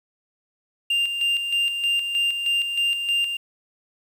triangle tone with tremolo, 2794 Hz, F7, in tune, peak -17 dBFS, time 0.9-3.37 s, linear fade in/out 5 ms, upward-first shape square, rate 3.2 Hz, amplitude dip 50%, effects 8-bit

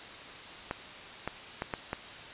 clicks, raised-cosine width 0.5 ms, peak -17 dBFS, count 5, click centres 0.711 / 1.276 / 1.621 / 1.738 / 1.931 s, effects white hiss -45 dBFS RMS until 2.33 s + resampled to 8000 Hz

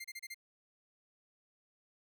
sawtooth tone bursts, 2099 Hz, C7, 5 cents sharp, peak -39 dBFS, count 5, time 0-0.345 s, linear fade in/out 10 ms, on 45 ms, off 30 ms, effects none

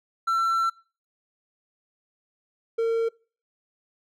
triangle tone pair in turn, 1346 / 456.6 Hz, E6 / A#4, +36 / -36 cents, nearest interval octave + perfect fifth, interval 1872 cents, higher first, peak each -19 dBFS, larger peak neither, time 0.27-0.7 / 2.78-3.09 s, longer first, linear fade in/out 10 ms, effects noise-tail reverb RT60 0.4 s tail -25 dB re dry

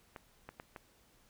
clicks, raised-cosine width 0.5 ms, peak -30 dBFS, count 4, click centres 0.162 / 0.49 / 0.599 / 0.762 s, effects pink hiss -67 dBFS RMS until 1.29 s

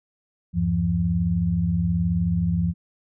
sine tone cluster, 78.5 / 97.4 / 171.6 Hz, D#2 / G2 / F3, +16 / -11 / -30 cents, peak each -27 / -26 / -21 dBFS, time 0.53-2.74 s, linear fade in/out 50 ms, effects none

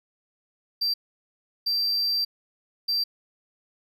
triangle tone bursts at uneven times, 4699 Hz, D8, in tune, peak -21 dBFS, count 3, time 0.81-0.94 / 1.66-2.25 / 2.88-3.04 s, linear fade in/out 10 ms, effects none

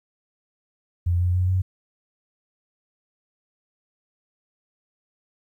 sine tone with pitch steps, 87.31 / 89.14 / 91.02 / 92.93 Hz, F2 / F2 / F#2 / F#2, 0 / +36 / -28 / +8 cents, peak -18 dBFS, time 1.06-1.62 s, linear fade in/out 10 ms, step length 140 ms, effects 10-bit

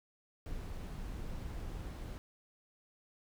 brown noise, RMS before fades -42 dBFS, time 0.46-2.18 s, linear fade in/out 0 ms, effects none

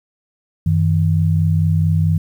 sine tone pair together, 94.4 / 158.92 Hz, F#2 / D#3, +35 / +37 cents, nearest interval major sixth, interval 902 cents, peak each -15 dBFS, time 0.66-2.18 s, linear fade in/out 5 ms, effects 8-bit

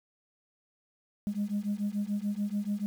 sine beating tone pair, 201.8 / 208.7 Hz, G#3 / G#3, -49 / +9 cents, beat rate 6.9 Hz, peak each -31 dBFS, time 1.27-2.86 s, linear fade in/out 0 ms, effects tanh soft clip ceiling -24 dBFS + 9-bit

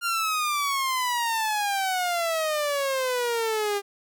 sawtooth exponential sweep, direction down, 1406 to 398.6 Hz, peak -20 dBFS, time 0.01-3.82 s, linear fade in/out 50 ms, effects none

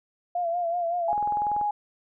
sine tone with vibrato, 690 Hz, F5, 21 cents flat, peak -24 dBFS, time 0.35-1.13 s, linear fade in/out 5 ms, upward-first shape sine, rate 5.3 Hz, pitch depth 56 cents each way
sine tone, 830.6 Hz, G#5, in tune, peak -23 dBFS, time 1.08-1.71 s, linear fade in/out 5 ms
click train, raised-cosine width 1 ms, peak -25 dBFS, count 11, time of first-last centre 1.13-1.613 s, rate 20.7 Hz
effects none

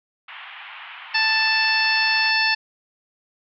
white band-pass noise, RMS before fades -39 dBFS, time 0.28-2.3 s, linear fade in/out 5 ms, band 780 to 3100 Hz, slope 48 dB/octave
harmonic tone, 882 Hz, A5, 4 cents sharp, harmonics 1 / 2 / 3 / 4 / 5 / 6, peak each -26 / -21 / -22 / -32 / -24 / -27 dBFS, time 1.14-2.55 s, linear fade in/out 10 ms
effects none

